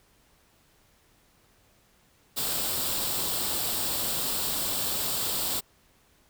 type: noise with comb filter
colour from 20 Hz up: white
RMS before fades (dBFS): -29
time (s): 2.36-5.61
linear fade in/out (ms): 20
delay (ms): 0.24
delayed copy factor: +0.55
effects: pink hiss -63 dBFS RMS until 6.29 s